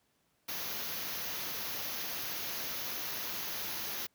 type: band-stop noise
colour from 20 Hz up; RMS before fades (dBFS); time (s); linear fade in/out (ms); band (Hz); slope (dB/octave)
white; -38; 0.48-4.07; 10; 6600 to 11000; 96
effects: pink hiss -74 dBFS RMS until 4.14 s + high-pass 80 Hz 12 dB/octave